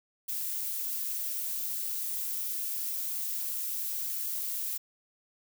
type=noise with amplitude modulation; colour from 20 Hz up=violet; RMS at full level=-32 dBFS; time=0.28-4.78 s; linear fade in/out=10 ms; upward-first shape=sine; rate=214 Hz; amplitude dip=40%; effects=none